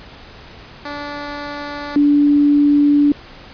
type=tone pair in turn; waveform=10% pulse / sine; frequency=290 / 290 Hz; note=D4 / D4; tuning=-22 / -22 cents; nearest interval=unison; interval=0 cents; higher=neither; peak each=-17 / -9 dBFS; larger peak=second; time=0.85-1.96 / 1.96-3.12 s; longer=second; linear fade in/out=2 ms; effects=pink hiss -39 dBFS RMS until 3.53 s + resampled to 11025 Hz